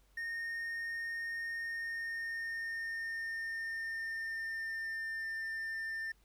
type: tone with pitch glide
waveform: triangle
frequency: 1841 to 1796.9 Hz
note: A#6 to A6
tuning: -22 to +36 cents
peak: -35 dBFS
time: 0.17-6.12 s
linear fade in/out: 5 ms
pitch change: -42 cents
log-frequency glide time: 1.52-5.35 s
effects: added 48 Hz sine -66 dBFS peak until 6.24 s + pink hiss -72 dBFS RMS until 6.24 s